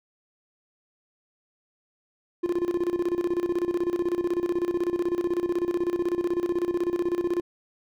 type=tone with tremolo; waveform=triangle; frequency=349.2 Hz; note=F4; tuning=in tune; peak=-19 dBFS; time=2.43-7.41 s; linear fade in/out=10 ms; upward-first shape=square; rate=16 Hz; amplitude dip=75%; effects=none